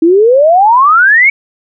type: exponential sweep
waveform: sine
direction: up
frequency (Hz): 316.5 to 2265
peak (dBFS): -3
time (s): 0.02-1.3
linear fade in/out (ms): 5
effects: none